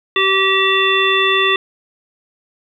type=harmonic tone with a mistuned harmonic; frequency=385.6 Hz; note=G4; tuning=28 cents flat; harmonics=1 / 3 / 5 / 7 / 9; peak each=-18 / -18 / -18 / -18 / -18 dBFS; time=0.16-1.56 s; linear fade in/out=2 ms; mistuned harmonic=9; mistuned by=+17 cents; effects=8-bit